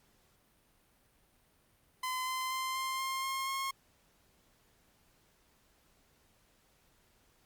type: tone with pitch steps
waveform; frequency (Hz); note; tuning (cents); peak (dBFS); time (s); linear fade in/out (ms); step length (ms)
sawtooth; 1024 / 1032.9 / 1041.9 / 1051 / 1060.1 / 1069.3 / 1078.6; C6 / C6 / C6 / C6 / C6 / C6 / C#6; -38 / -23 / -8 / +7 / +22 / +37 / -48; -30; 2.03-3.71; 5; 240
effects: pink hiss -69 dBFS RMS until 7.45 s + Opus 48 kbps